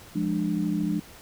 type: chord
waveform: sine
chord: D diminished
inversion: first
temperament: equal with one note detuned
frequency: 174.61 / 207.7 / 298.1 Hz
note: F3 / Ab3 / D4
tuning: 0 / 0 / +26 cents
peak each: -28 dBFS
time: 0.15-1 s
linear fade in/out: 10 ms
effects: pink hiss -48 dBFS RMS until 1.21 s